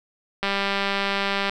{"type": "click train", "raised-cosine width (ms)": 0.3, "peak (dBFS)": -8, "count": 212, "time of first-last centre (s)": [0.43, 1.496], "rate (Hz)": 198, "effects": []}